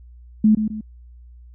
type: tone with echo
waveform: sine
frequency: 215.3 Hz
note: A3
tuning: 37 cents flat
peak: -10 dBFS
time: 0.44-0.55 s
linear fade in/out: 5 ms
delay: 130 ms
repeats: 2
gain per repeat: -8 dB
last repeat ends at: 0.81 s
effects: added 60 Hz sine -41 dBFS peak until 1.54 s